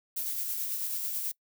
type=noise with tremolo; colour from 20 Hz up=violet; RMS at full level=-32 dBFS; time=0.16-1.32 s; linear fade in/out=10 ms; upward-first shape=sine; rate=9.2 Hz; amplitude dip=30%; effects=noise-tail reverb RT60 0.1 s tail -23 dB re dry